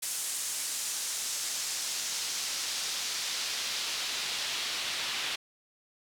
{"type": "noise with band-pass filter sweep", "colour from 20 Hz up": "pink", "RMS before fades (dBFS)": -34, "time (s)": [0.02, 5.36], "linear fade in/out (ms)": 10, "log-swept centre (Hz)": [8500, 3300], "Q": 1.2, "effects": []}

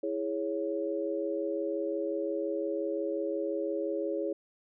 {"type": "chord", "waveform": "sine", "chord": "C# minor", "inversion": "first", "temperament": "equal", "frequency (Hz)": [329.6, 415.3, 554.4], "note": ["E4", "G#4", "C#5"], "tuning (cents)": [0, 0, 0], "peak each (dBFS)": -34, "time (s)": [0.03, 4.33], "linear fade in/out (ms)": 5, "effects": []}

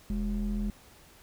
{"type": "ring-modulated tone", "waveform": "triangle", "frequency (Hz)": 82.41, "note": "E2", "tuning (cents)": 0, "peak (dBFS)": -23, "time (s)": [0.1, 0.7], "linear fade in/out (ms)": 0, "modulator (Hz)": 125, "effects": ["pink hiss -56 dBFS RMS until 1.22 s"]}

